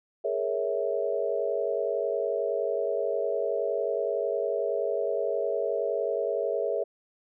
sine chord, A# half-diminished seventh, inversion third, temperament equal with one note detuned, 415.3 / 466.2 / 554.4 / 653.9 Hz, G#4 / A#4 / C#5 / E5, 0 / 0 / 0 / -14 cents, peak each -31 dBFS, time 0.24-6.84 s, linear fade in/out 10 ms, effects none

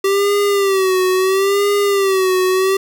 square tone with vibrato, 388.3 Hz, G4, 16 cents flat, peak -13 dBFS, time 0.04-2.77 s, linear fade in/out 5 ms, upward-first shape sine, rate 0.74 Hz, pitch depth 82 cents each way, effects 7-bit

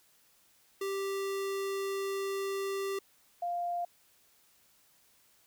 square / sine tone pair in turn, 392 / 698.5 Hz, G4 / F5, 0 / 0 cents, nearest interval minor seventh, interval 1000 cents, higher second, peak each -33 / -31 dBFS, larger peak second, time 0.81-2.99 / 3.42-3.85 s, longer first, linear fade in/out 5 ms, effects white hiss -66 dBFS RMS until 5.46 s

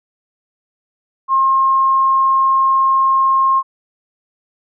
sine tone, 1069 Hz, C6, 37 cents sharp, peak -10 dBFS, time 1.28-3.63 s, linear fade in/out 50 ms, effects none

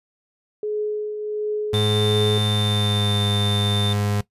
sine tone with tremolo, 422.6 Hz, G#4, 30 cents sharp, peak -20 dBFS, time 0.63-2.38 s, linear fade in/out 2 ms, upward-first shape triangle, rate 1.4 Hz, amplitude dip 50%
35% pulse tone with pitch glide, 105.5 to 102.67 Hz, G#2 to G#2, +28 to -19 cents, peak -18 dBFS, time 1.73-4.21 s, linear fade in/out 5 ms, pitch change -47 cents, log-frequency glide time 2.4-3.22 s
triangle tone, 3584 Hz, A7, 31 cents sharp, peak -22 dBFS, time 1.74-3.93 s, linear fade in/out 2 ms
effects noise-tail reverb RT60 0.1 s tail -18 dB re dry + resampled to 32000 Hz

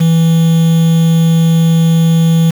triangle tone with quantisation, 164.4 Hz, E3, 4 cents flat, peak -4 dBFS, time 0-2.51 s, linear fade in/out 10 ms, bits 4, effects none

